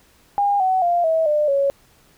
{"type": "tone with pitch steps", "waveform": "sine", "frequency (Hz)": [809, 750.5, 696.2, 645.8, 599.1, 555.8], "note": ["G#5", "F#5", "F5", "E5", "D5", "C#5"], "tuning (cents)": [-46, 24, -6, -36, 34, 4], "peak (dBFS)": -15, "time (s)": [0.38, 1.7], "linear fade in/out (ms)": 0, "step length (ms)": 220, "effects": ["pink hiss -55 dBFS RMS until 2.17 s"]}